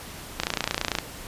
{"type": "click train", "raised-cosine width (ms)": 0.2, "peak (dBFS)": -6, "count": 18, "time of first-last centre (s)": [0.4, 0.986], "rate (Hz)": 29, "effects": ["pink hiss -40 dBFS RMS until 1.27 s", "resampled to 32000 Hz"]}